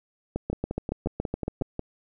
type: two click trains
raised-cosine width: 2 ms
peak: -14 / -16 dBFS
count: 10 / 8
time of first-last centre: 0.36-1.621 / 0.53-1.794 s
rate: 7.14 / 5.54 Hz
effects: none